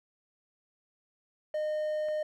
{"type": "tone", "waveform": "triangle", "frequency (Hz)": 612, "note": "D#5", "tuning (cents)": -29, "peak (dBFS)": -27, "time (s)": [1.54, 2.23], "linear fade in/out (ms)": 5}
{"type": "clicks", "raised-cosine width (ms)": 0.5, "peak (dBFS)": [-42, -36], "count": 2, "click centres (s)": [1.541, 2.086]}
{"effects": []}